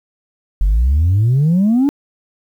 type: exponential sweep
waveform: sine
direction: up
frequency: 44.21 to 293.7 Hz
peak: -8 dBFS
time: 0.61-1.89 s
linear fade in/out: 0 ms
effects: tanh soft clip ceiling -8 dBFS + 8-bit